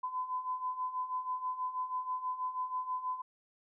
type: beating tone pair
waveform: sine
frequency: 1009 / 1015.2 Hz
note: B5 / B5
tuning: +37 / +47 cents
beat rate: 6.2 Hz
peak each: -40 / -35 dBFS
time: 0.03-3.22 s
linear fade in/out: 10 ms
effects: none